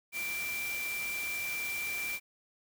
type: tone in noise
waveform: sine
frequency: 2353 Hz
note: D7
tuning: 3 cents sharp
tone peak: -34 dBFS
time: 0.12-2.2 s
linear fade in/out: 50 ms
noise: white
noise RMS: -41 dBFS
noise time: 0.12-2.2 s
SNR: +4 dB
effects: none